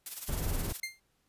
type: noise with tremolo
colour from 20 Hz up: blue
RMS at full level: -37 dBFS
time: 0.06-0.8 s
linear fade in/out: 2 ms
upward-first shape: sine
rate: 19 Hz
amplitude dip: 65%
type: noise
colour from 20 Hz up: brown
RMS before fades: -33 dBFS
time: 0.28-0.73 s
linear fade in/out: 10 ms
type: tone with exponential decay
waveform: sawtooth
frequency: 2105 Hz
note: C7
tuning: 10 cents sharp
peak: -27 dBFS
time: 0.83-1 s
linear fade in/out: 5 ms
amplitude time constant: 36 ms
effects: pink hiss -74 dBFS RMS until 1.28 s + resampled to 32000 Hz

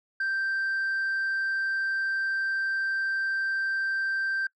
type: tone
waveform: sine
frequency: 1568 Hz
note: G6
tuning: in tune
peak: -23 dBFS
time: 0.2-4.47 s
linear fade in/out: 5 ms
effects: noise-tail reverb RT60 0.1 s tail -23 dB re dry + tanh soft clip ceiling -24 dBFS

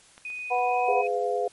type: clicks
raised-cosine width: 0.3 ms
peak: -30 / -34 / -40 / -38 / -36 dBFS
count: 5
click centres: 0.179 / 0.302 / 0.39 / 0.547 / 0.586 s
type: tone with pitch glide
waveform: sine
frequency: 2489 to 2525 Hz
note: D#7 to D#7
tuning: 0 to +25 cents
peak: -32 dBFS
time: 0.25-1.07 s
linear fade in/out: 2 ms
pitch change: +25 cents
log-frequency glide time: 0.64-0.88 s
type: harmonic tone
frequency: 246.4 Hz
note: B3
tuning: 4 cents flat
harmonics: 2 / 3 / 4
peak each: -29 / -23 / -30 dBFS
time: 0.5-1.03 s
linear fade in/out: 20 ms
type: chord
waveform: sine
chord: F diminished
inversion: first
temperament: equal with one note detuned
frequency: 415.3 / 505.4 / 698.5 Hz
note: Ab4 / Cb5 / F5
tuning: 0 / +40 / 0 cents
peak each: -28 dBFS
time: 0.88-1.48 s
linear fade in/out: 5 ms
effects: white hiss -55 dBFS RMS until 1.52 s + MP3 48 kbps

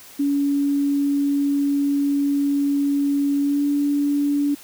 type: tone with pitch glide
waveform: sine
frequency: 283.1 to 287.2 Hz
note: C#4 to D4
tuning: +37 to -39 cents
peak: -17 dBFS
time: 0.19-4.55 s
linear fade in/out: 10 ms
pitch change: +24 cents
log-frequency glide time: 3.41-3.64 s
effects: white hiss -44 dBFS RMS until 4.63 s

